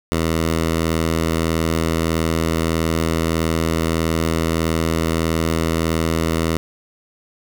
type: tone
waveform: 10% pulse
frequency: 81.6 Hz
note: E2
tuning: 17 cents flat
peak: -9 dBFS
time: 0.12-6.57 s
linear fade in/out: 0 ms
effects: none